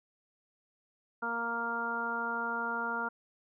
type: harmonic tone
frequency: 233.1 Hz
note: A#3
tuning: in tune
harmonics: 1 / 2 / 3 / 4 / 5 / 6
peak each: -42 / -42 / -43 / -37 / -43 / -34 dBFS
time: 1.22-3.09 s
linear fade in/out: 10 ms
effects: none